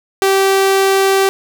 sawtooth tone, 388.1 Hz, G4, 17 cents flat, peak -6 dBFS, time 0.22-1.29 s, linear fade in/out 0 ms, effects none

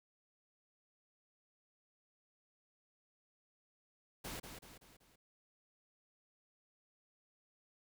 pink noise with echo, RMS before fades -45 dBFS, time 4.24-4.4 s, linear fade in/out 10 ms, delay 190 ms, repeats 4, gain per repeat -6 dB, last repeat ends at 5.16 s, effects none

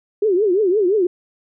sine tone with vibrato, 392 Hz, G4, in tune, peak -13 dBFS, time 0.22-1.07 s, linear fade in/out 5 ms, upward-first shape triangle, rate 5.8 Hz, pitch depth 240 cents each way, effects none

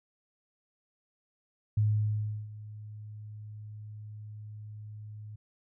sine tone with ADSR envelope, 106.2 Hz, G#2, 39 cents sharp, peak -22 dBFS, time 1.77-5.36 s, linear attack 6 ms, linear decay 700 ms, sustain -19 dB, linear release 8 ms, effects none

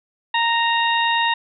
harmonic tone, 929 Hz, A#5, 6 cents flat, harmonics 1 / 2 / 3 / 4, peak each -19 / -22 / -24 / -25 dBFS, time 0.34-1.34 s, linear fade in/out 5 ms, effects none

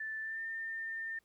sine tone with pitch glide, 1760 to 1805.3 Hz, A6 to A6, 0 to +44 cents, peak -37 dBFS, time 0-1.19 s, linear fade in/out 5 ms, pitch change +44 cents, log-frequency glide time 0.21-0.43 s, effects pink hiss -75 dBFS RMS until 1.24 s

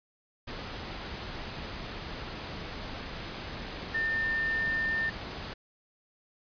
sine tone in noise, 1800 Hz, A6, 39 cents sharp, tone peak -27 dBFS, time 3.94-5.1 s, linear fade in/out 10 ms, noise pink, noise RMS -39 dBFS, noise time 0.47-5.54 s, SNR +9 dB, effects resampled to 11025 Hz

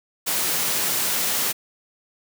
white high-pass noise, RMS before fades -23 dBFS, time 0.26-1.53 s, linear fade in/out 20 ms, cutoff 110 Hz, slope 24 dB/octave, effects none

